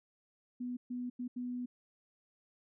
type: tone bursts at uneven times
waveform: sine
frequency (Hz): 246.9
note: B3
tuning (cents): 0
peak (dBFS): -36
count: 4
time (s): 0.6-0.77 / 0.9-1.1 / 1.19-1.28 / 1.36-1.66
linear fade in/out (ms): 10
effects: none